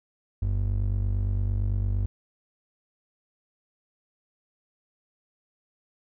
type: ring-modulated tone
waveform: triangle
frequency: 72.6 Hz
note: D2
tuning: 19 cents flat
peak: -18 dBFS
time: 0.42-2.06 s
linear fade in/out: 0 ms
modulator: 24.4 Hz
effects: none